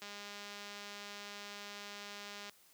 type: click train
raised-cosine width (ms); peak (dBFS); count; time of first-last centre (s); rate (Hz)
0.2; -30; 506; 0.02-2.495; 204
effects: white hiss -65 dBFS RMS until 2.73 s + high-pass 100 Hz 12 dB/octave